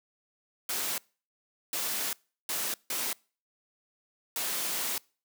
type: noise bursts at uneven times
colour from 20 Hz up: white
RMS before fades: -32 dBFS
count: 5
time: 0.69-0.98 / 1.73-2.13 / 2.49-2.74 / 2.9-3.13 / 4.36-4.98 s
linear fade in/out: 2 ms
effects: noise-tail reverb RT60 0.4 s tail -26 dB re dry + high-pass 200 Hz 12 dB/octave